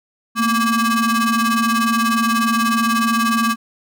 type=ring-modulated tone; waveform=35% pulse; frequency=466.2 Hz; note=A#4; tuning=in tune; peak=-10 dBFS; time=0.35-3.56 s; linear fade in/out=50 ms; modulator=691 Hz; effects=none